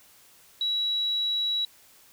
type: tone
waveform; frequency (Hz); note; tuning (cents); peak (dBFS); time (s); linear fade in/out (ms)
sine; 3900; B7; -23; -24; 0.61-1.65; 2
effects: white hiss -56 dBFS RMS until 2.12 s